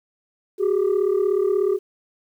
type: tone pair together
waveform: sine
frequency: 375.1 / 411.7 Hz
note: F#4 / G#4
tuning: +24 / -15 cents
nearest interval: major second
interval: 161 cents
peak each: -18 dBFS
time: 0.58-1.79 s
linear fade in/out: 50 ms
effects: tanh soft clip ceiling -14 dBFS + 9-bit